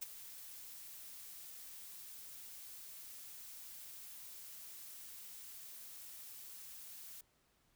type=noise with ADSR envelope; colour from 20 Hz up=blue; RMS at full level=-40 dBFS; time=0.01-7.21 s; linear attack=17 ms; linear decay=16 ms; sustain=-12 dB; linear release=3 ms; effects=pink hiss -75 dBFS RMS until 7.75 s